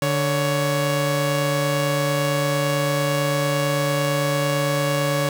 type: tone pair together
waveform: sawtooth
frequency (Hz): 146.83 / 558.4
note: D3 / C#5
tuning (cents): 0 / +13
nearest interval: octave + major seventh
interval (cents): 2313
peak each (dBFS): -18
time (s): 0.02-5.29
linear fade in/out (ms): 2
effects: none